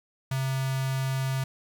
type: tone with notch filter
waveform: square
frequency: 133 Hz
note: C3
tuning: 29 cents sharp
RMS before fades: -28 dBFS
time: 0.31-1.44 s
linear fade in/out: 5 ms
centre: 360 Hz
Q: 0.75
effects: 10-bit